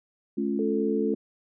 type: chord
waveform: sine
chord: A augmented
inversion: none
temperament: equal with one note detuned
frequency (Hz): 214.7 / 277.2 / 349.2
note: A3 / C#4 / E#4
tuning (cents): -42 / 0 / 0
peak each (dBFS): -28 / -29 / -30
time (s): 0.37-1.15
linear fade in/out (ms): 10
type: tone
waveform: sine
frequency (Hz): 440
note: A4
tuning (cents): 0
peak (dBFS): -27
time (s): 0.59-1.14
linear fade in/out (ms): 2
effects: none